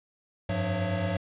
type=tone cluster; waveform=square; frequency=91.5 / 100.5 / 178.7 / 554 / 671 Hz; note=F#2 / G2 / F3 / C#5 / E5; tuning=-19 / +44 / +40 / -1 / +31 cents; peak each=-38 / -31 / -33 / -35 / -37 dBFS; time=0.49-1.17 s; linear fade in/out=5 ms; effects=resampled to 8000 Hz + 10-bit